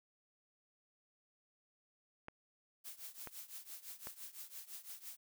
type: clicks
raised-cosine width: 0.5 ms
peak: -31 dBFS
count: 3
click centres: 2.284 / 3.273 / 4.071 s
type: noise with tremolo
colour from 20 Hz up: blue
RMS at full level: -47 dBFS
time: 2.84-5.17 s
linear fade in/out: 20 ms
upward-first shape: triangle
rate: 5.9 Hz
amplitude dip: 90%
effects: none